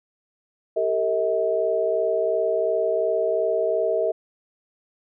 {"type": "tone cluster", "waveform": "sine", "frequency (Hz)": [392, 454.8, 640], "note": ["G4", "A#4", "D#5"], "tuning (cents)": [0, -43, 49], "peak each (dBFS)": [-27, -24, -22], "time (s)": [0.76, 4.12], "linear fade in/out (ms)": 10, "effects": []}